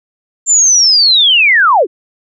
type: linear sweep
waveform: sine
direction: down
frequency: 7350 to 300 Hz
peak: -5 dBFS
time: 0.46-1.87 s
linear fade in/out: 50 ms
effects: none